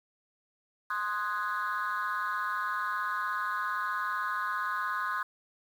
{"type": "chord", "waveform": "sine", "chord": "Ab dominant seventh", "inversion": "first", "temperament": "equal", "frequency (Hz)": [1046.5, 1244.5, 1480, 1661.2], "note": ["C6", "Eb6", "Gb6", "Ab6"], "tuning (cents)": [0, 0, 0, 0], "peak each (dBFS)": [-33, -33, -34, -37], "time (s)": [0.9, 5.23], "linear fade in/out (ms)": 5, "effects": ["tanh soft clip ceiling -24 dBFS", "9-bit"]}